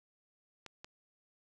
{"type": "clicks", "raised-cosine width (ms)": 0.2, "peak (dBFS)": -29, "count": 2, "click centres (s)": [0.663, 0.845], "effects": []}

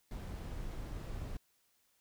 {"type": "noise", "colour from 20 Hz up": "brown", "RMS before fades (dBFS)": -42, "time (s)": [0.11, 1.37], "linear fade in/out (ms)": 2, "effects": ["white hiss -74 dBFS RMS until 2 s"]}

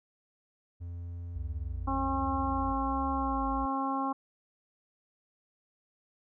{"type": "tone", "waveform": "triangle", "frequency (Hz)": 86.4, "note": "F2", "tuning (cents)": -18, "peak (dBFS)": -35, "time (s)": [0.8, 2.73], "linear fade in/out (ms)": 20}
{"type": "tone with vibrato", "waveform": "sine", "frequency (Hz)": 60.4, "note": "B1", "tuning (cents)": -38, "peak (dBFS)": -35, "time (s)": [1.35, 3.66], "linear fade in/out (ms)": 10, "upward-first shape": "triangle", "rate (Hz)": 1.3, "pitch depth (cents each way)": 270}
{"type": "harmonic tone", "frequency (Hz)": 269.9, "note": "C#4", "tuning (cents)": -46, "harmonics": [1, 2, 3, 4, 5], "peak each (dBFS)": [-33, -42, -34, -33, -43], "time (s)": [1.87, 4.13], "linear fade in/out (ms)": 10}
{"effects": []}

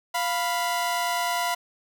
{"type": "tone pair together", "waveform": "sawtooth", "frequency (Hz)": [698.5, 987.8], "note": ["F5", "B5"], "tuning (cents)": [0, 0], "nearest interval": "tritone", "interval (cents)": 600, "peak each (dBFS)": -23, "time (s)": [0.14, 1.55], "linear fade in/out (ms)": 10, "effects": []}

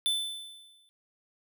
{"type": "tone with exponential decay", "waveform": "square", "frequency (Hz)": 3520, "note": "A7", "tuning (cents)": 0, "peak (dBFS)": -24, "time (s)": [0.06, 0.89], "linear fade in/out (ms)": 0, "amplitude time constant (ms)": 180, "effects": []}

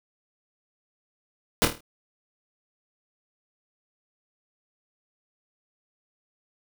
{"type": "noise with echo", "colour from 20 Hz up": "pink", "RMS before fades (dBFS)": -19, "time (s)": [1.62, 1.65], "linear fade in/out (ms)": 0, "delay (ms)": 26, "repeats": 6, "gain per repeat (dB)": -6, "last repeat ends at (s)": 1.806, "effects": []}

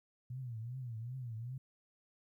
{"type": "tone with vibrato", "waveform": "sine", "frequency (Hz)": 120.5, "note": "B2", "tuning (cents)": -42, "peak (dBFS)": -40, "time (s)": [0.3, 1.58], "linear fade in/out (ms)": 5, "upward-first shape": "triangle", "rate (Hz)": 2.6, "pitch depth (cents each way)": 180, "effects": ["13-bit"]}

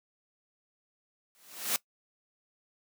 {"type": "noise with exponential growth", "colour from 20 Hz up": "white", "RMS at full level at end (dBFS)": -26, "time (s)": [1.35, 1.76], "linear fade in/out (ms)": 0, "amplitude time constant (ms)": 87, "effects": ["noise-tail reverb RT60 0.1 s tail -20 dB re dry", "high-pass 200 Hz 12 dB/octave"]}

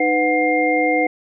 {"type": "tone cluster", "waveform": "sine", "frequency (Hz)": [308.5, 501, 732, 2114], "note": ["D#4", "B4", "F#5", "C7"], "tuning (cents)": [-15, 25, -19, 17], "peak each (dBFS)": -20, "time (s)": [0, 1.07], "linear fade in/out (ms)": 5, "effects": []}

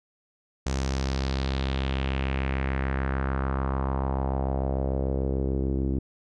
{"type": "tone with low-pass filter sweep", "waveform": "sawtooth", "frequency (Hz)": 66.8, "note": "C2", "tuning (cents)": 36, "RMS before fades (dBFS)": -27, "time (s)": [0.66, 5.99], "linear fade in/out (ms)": 5, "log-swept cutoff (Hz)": [6700, 310], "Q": 2.5, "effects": []}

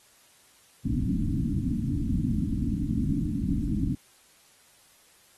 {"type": "low-pass noise", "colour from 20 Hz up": "white", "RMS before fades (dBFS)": -27, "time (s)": [0.85, 3.95], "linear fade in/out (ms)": 5, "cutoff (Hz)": 300, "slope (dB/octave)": 96, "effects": ["white hiss -59 dBFS RMS until 5.37 s", "AAC 32 kbps"]}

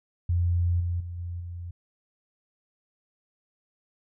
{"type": "tone with level steps", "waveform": "sine", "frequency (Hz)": 87, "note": "F2", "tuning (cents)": -6, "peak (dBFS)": [-21, -25, -33, -31, -34], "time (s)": [0.29, 1.71], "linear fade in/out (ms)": 5, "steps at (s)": [0.8, 1, 1.18, 1.4], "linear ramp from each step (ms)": 5, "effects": []}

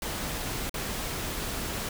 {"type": "noise with dropouts", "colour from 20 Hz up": "pink", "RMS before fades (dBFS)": -33, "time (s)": [0.02, 1.89], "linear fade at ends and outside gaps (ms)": 2, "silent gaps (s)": [0.695, 0.741], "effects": []}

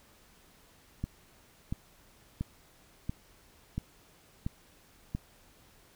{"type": "click train", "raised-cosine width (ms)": 5, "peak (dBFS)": -20, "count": 7, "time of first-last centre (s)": [1.04, 5.15], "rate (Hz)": 1.46, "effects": ["pink hiss -61 dBFS RMS until 5.95 s"]}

